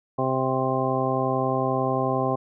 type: harmonic tone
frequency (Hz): 131.2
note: C3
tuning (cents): +5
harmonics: 1 / 2 / 3 / 4 / 5 / 6 / 8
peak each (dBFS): -29 / -29 / -29 / -29 / -29 / -29 / -29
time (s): 0.18-2.36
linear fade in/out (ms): 10
effects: none